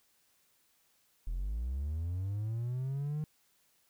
triangle linear sweep, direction up, 38.57 to 154.8 Hz, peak -30 dBFS, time 1.27-3.24 s, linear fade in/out 0 ms, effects tanh soft clip ceiling -26 dBFS + white hiss -71 dBFS RMS until 3.89 s

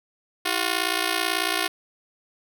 5% pulse ring-modulated tone, 360 Hz, F#4, 47 cents flat, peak -8 dBFS, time 0.45-1.68 s, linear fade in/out 10 ms, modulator 29.1 Hz, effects none

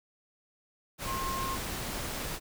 sine tone in noise, 1067 Hz, C6, 34 cents sharp, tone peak -33 dBFS, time 1.05-1.58 s, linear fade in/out 50 ms, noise pink, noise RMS -36 dBFS, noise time 0.98-2.4 s, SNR 0 dB, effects none

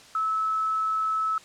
sine tone, 1301 Hz, E6, 23 cents flat, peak -23 dBFS, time 0.15-1.38 s, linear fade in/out 2 ms, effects white hiss -50 dBFS RMS until 1.44 s + low-pass 7000 Hz 12 dB/octave

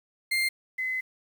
35% pulse / sine tone pair in turn, 2104 / 2036 Hz, C7 / C7, +9 / -48 cents, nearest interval minor second, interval 57 cents, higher first, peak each -22 / -27 dBFS, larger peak first, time 0.31-0.49 / 0.78-1.01 s, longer second, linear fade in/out 10 ms, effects 9-bit

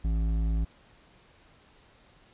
triangle tone with hard clipping, 54.7 Hz, A1, 9 cents flat, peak -26 dBFS, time 0.04-0.65 s, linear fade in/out 10 ms, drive 13 dB, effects pink hiss -59 dBFS RMS until 2.33 s + resampled to 8000 Hz

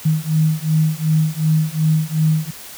sine beating tone pair, 155.56 / 158.26 Hz, D#3 / D#3, 0 / +30 cents, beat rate 2.7 Hz, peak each -17 dBFS, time 0.05-2.51 s, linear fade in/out 10 ms, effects white hiss -36 dBFS RMS until 2.77 s

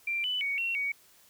sine tone with pitch steps, 2363 / 2992 / 2237 / 2730 / 2247 Hz, D7 / F#7 / C#7 / F7 / C#7, +10 / +19 / +15 / -40 / +23 cents, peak -28 dBFS, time 0.07-0.92 s, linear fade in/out 5 ms, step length 170 ms, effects white hiss -60 dBFS RMS until 1.29 s

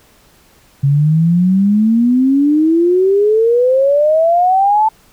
sine exponential sweep, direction up, 136.8 to 887 Hz, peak -8 dBFS, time 0.83-4.89 s, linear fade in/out 10 ms, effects pink hiss -49 dBFS RMS until 5.12 s

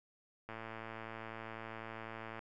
click train, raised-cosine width 0.5 ms, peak -30 dBFS, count 214, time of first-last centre 0.49-2.392 s, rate 112 Hz, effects none

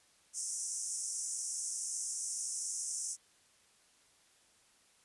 white band-pass noise, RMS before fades -39 dBFS, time 0.33-3.17 s, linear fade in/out 50 ms, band 5500 to 9900 Hz, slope 96 dB/octave, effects white hiss -67 dBFS RMS until 5.04 s + resampled to 24000 Hz

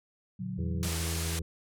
sine chord, Bb augmented, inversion none, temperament equal with one note detuned, 116.54 / 144.56 / 185 Hz, Bb2 / D3 / F#3, 0 / -27 / 0 cents, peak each -39 / -41 / -35 dBFS, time 0.39-0.89 s, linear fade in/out 10 ms
harmonic tone, 82.41 Hz, E2, in tune, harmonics 1 / 2 / 4 / 5 / 6, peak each -32 / -38 / -45 / -46 / -51 dBFS, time 0.58-1.42 s, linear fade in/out 5 ms
white low-pass noise, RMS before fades -37 dBFS, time 0.83-1.39 s, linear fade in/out 0 ms, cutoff 11000 Hz, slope 24 dB/octave
effects none

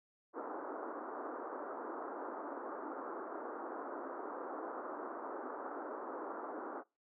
pink band-pass noise, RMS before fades -44 dBFS, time 0.33-6.84 s, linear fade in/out 50 ms, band 280 to 1400 Hz, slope 48 dB/octave, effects noise-tail reverb RT60 0.3 s tail -26 dB re dry

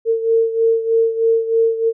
sine beating tone pair, 453.3 / 456.5 Hz, A#4 / A#4, -48 / -36 cents, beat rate 3.2 Hz, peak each -14 / -19 dBFS, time 0.05-1.93 s, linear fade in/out 50 ms, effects none

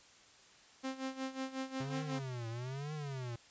sawtooth tone with tremolo, 264.3 Hz, C4, 18 cents sharp, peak -32 dBFS, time 0.83-2.2 s, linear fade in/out 20 ms, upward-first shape sine, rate 5.5 Hz, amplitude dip 80%
square tone with vibrato, 132.1 Hz, C3, 17 cents sharp, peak -40 dBFS, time 1.8-3.36 s, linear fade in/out 5 ms, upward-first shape triangle, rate 1.1 Hz, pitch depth 280 cents each way
effects white hiss -61 dBFS RMS until 3.5 s + resampled to 16000 Hz

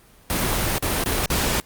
pink noise with dropouts, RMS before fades -22 dBFS, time 0.3-1.6 s, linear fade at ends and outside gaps 0 ms, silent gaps 0.782-0.825 / 1.038-1.06 / 1.259-1.302 s, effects pink hiss -52 dBFS RMS until 1.65 s + Opus 32 kbps

